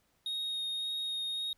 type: tone with vibrato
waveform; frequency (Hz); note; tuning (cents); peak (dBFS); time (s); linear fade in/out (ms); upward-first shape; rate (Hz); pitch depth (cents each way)
triangle; 3729; A#7; 0; -32; 0.26-1.53; 2; sine; 1.8; 9
effects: pink hiss -73 dBFS RMS until 1.57 s